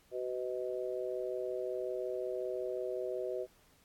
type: harmonic tone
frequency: 125.5 Hz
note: B2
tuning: 28 cents sharp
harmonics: 3 / 4 / 5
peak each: -38 / -39 / -40 dBFS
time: 0.11-3.47 s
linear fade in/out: 50 ms
effects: pink hiss -67 dBFS RMS until 3.84 s + AAC 64 kbps